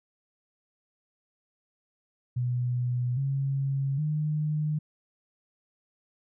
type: tone with pitch steps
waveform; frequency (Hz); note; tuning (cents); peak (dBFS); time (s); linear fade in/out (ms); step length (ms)
sine; 123.47 / 137 / 152.01; B2 / C#3 / D#3; 0 / -20 / -40; -25; 2.36-4.79; 10; 810
effects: none